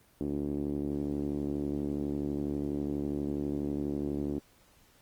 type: tone with low-pass filter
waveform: 5% pulse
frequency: 72.2 Hz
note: D2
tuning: 29 cents flat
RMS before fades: -33 dBFS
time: 0.21-4.39 s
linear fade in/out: 0 ms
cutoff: 310 Hz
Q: 2.9
effects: pink hiss -63 dBFS RMS until 5.01 s + Opus 24 kbps